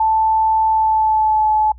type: tone with pitch glide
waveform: sine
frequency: 880 to 860.4 Hz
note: A5 to A5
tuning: 0 to -39 cents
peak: -12 dBFS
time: 0-1.72 s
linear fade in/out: 5 ms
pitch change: -39 cents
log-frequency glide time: 0.69-1.51 s
effects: noise-tail reverb RT60 0.1 s tail -24 dB re dry + added 60 Hz sine -36 dBFS peak until 1.78 s